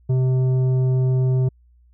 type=tone with tanh clipping; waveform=sine; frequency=129.1 Hz; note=C3; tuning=23 cents flat; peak=-17 dBFS; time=0.09-1.49 s; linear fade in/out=10 ms; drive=9 dB; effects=added 60 Hz sine -51 dBFS peak until 1.93 s